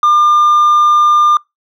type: tone with hard clipping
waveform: sine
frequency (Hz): 1200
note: D6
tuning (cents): +37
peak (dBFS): -7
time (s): 0.03-1.37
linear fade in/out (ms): 2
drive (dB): 2
effects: noise-tail reverb RT60 0.2 s tail -26 dB re dry